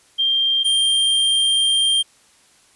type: tone pair in turn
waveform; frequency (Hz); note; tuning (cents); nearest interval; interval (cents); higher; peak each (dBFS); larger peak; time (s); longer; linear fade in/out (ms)
sine / square; 3182 / 3182; G7 / G7; +25 / +25; unison; 0; neither; -15; neither; 0.18-0.64 / 0.64-2.03; second; 20
effects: white hiss -54 dBFS RMS until 2.75 s + resampled to 24000 Hz